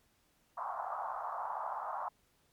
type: band-pass noise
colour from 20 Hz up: white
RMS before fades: -39 dBFS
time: 0.57-2.09 s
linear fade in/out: 10 ms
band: 670 to 1200 Hz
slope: 48 dB/octave
effects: pink hiss -72 dBFS RMS until 2.52 s + MP3 96 kbps